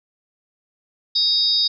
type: tone cluster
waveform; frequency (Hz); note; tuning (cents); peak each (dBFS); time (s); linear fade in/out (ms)
sine; 3761 / 4721 / 5060; A#7 / D8 / D#8; +15 / +8 / +28; -20; 1.15-1.68; 10
effects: none